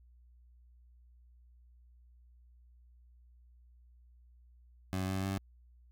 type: tone with pitch steps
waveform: 20% pulse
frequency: 93.8 / 95.22 / 96.66 Hz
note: F#2 / G2 / G2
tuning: +24 / -50 / -24 cents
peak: -28 dBFS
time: 4.93-5.38 s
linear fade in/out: 0 ms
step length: 150 ms
effects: added 60 Hz sine -58 dBFS peak until 5.91 s